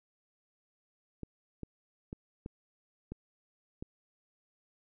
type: clicks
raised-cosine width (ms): 3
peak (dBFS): -27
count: 6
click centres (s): 1.233 / 1.633 / 2.129 / 2.461 / 3.12 / 3.825
effects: none